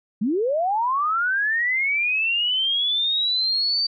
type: linear sweep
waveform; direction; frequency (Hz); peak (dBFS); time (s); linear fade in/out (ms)
sine; up; 188.9 to 4638; -19; 0.21-3.87; 10
effects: none